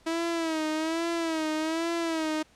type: tone with vibrato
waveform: sawtooth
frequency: 323.5 Hz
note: E4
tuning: 32 cents flat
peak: -23 dBFS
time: 0.06-2.43 s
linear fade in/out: 10 ms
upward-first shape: sine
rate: 1.2 Hz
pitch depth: 75 cents each way
effects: pink hiss -60 dBFS RMS until 2.55 s + low-pass 8000 Hz 12 dB/octave